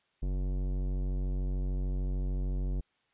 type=tone with tanh clipping; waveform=sine; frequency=46.76 Hz; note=F#1; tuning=19 cents sharp; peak=-31 dBFS; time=0.22-2.81 s; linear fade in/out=10 ms; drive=17 dB; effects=white hiss -73 dBFS RMS until 3.13 s + resampled to 8000 Hz